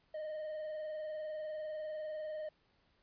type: tone with vibrato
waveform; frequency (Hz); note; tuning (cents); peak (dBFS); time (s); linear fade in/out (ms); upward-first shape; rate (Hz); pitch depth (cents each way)
triangle; 617; D#5; -15; -37; 0.14-2.49; 5; sine; 20; 37
effects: pink hiss -73 dBFS RMS until 3.02 s + resampled to 11025 Hz